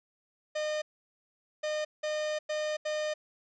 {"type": "tone bursts at uneven times", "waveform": "45% pulse", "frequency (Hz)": 610, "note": "D#5", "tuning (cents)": -34, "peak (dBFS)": -30, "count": 5, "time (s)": [[0.55, 0.82], [1.63, 1.85], [2.03, 2.39], [2.49, 2.77], [2.85, 3.14]], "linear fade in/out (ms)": 10, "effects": ["resampled to 16000 Hz"]}